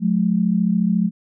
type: tone pair together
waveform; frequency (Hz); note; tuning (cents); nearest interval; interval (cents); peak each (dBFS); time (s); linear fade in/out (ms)
sine; 180.62 / 214.8; F#3 / A3; -41 / -41; minor third; 300; -18; 0-1.11; 50
effects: none